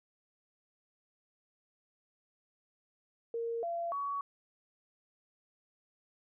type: tone with pitch steps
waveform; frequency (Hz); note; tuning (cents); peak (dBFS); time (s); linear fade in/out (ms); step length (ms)
sine; 463.3 / 682 / 1126; A#4 / F5 / C#6; -11 / -41 / +27; -33; 3.34-4.21; 2; 290
effects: none